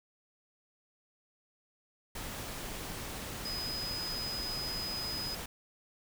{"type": "tone in noise", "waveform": "sine", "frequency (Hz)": 5010, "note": "D#8", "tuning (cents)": 11, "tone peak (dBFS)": -36, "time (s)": [3.45, 5.35], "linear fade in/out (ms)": 5, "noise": "pink", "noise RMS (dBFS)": -41, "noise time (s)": [2.15, 5.46], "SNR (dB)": 2, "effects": []}